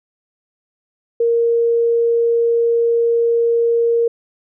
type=tone; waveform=sine; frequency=466.2 Hz; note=A#4; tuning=in tune; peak=-12 dBFS; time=1.2-4.08 s; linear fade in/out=5 ms; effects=none